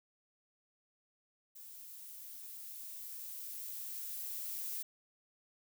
violet noise with level ramp, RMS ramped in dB -52 to -40 dBFS, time 1.55-4.83 s, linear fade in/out 10 ms, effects none

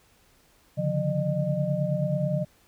sine tone cluster, 139.8 / 149.3 / 177.9 / 607 Hz, C#3 / D3 / F3 / D#5, +15 / +29 / +32 / -43 cents, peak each -29 dBFS, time 0.77-2.45 s, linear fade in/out 20 ms, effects pink hiss -61 dBFS RMS until 2.67 s

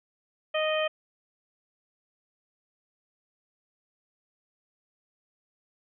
harmonic tone, 621 Hz, D#5, 3 cents flat, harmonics 1 / 2 / 3 / 4 / 5, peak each -26 / -34 / -35 / -34 / -34 dBFS, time 0.54-0.88 s, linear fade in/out 10 ms, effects none

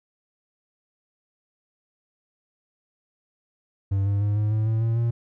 triangle tone with pitch steps, 98 / 100.52 / 103.11 / 105.76 / 108.49 / 111.28 / 114.14 / 117.08 Hz, G2 / G2 / G#2 / G#2 / A2 / A2 / A#2 / A#2, 0 / +44 / -12 / +32 / -24 / +20 / -36 / +8 cents, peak -18 dBFS, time 3.91-5.11 s, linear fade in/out 10 ms, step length 150 ms, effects none

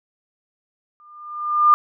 sine tone with exponential growth, 1203 Hz, D6, 41 cents sharp, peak -7 dBFS, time 1-1.74 s, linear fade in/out 0 ms, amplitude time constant 160 ms, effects none

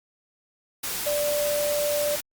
sine tone in noise, 587.3 Hz, D5, in tune, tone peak -23 dBFS, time 1.06-2.16 s, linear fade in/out 10 ms, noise white, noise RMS -30 dBFS, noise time 0.83-2.21 s, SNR +4 dB, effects Opus 48 kbps

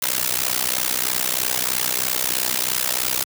white noise with amplitude modulation, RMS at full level -18 dBFS, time 0.02-3.24 s, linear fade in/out 5 ms, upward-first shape sine, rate 63.1 Hz, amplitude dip 100%, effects high-pass 100 Hz 12 dB/octave

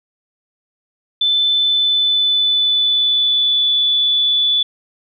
sine tone with pitch glide, 3520 to 3464 Hz, A7 to A7, 0 to -28 cents, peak -12 dBFS, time 1.21-4.63 s, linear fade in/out 5 ms, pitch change -28 cents, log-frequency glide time 1.52-3.7 s, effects none

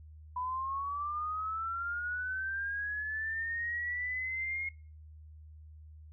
sine linear sweep, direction up, 989 to 2156 Hz, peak -33 dBFS, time 0.36-4.69 s, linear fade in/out 5 ms, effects noise-tail reverb RT60 0.4 s tail -21 dB re dry + added 77 Hz sine -49 dBFS peak until 6.12 s

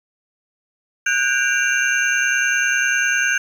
sine tone cluster, 1478 / 1608 / 2350 / 2769 / 6310 Hz, F#6 / G6 / D7 / F7 / G8, -2 / +44 / +1 / -15 / +10 cents, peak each -21 / -19 / -26 / -24 / -26 dBFS, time 1.06-3.38 s, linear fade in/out 5 ms, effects 7-bit

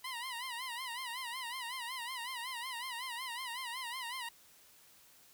15% pulse tone with vibrato, 987.8 Hz, B5, in tune, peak -33 dBFS, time 0.04-4.29 s, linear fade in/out 5 ms, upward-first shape sine, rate 5.4 Hz, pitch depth 120 cents each way, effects white hiss -62 dBFS RMS until 5.33 s

